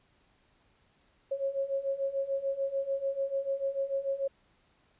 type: beating tone pair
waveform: sine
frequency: 543 / 549.8 Hz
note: C#5 / C#5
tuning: -36 / -14 cents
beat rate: 6.8 Hz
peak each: -34 / -31 dBFS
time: 1.31-4.28 s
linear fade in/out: 10 ms
effects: pink hiss -68 dBFS RMS until 4.99 s + resampled to 8000 Hz